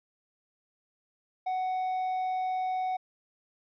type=tone; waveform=triangle; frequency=744 Hz; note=F#5; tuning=9 cents sharp; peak=-26 dBFS; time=1.46-2.97 s; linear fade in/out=10 ms; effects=resampled to 11025 Hz